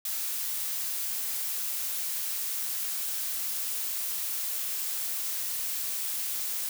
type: noise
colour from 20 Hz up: blue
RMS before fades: -32 dBFS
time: 0.05-6.69 s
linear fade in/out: 2 ms
effects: none